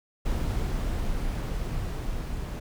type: noise with level ramp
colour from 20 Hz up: brown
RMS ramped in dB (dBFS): -27 to -32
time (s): 0.25-2.6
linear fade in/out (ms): 10
effects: none